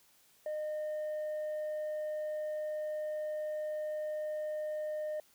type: tone with tanh clipping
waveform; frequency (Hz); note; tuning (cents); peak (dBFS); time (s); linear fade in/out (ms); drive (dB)
sine; 611; D#5; -32; -35; 0.46-5.2; 2; 2
effects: white hiss -66 dBFS RMS until 5.34 s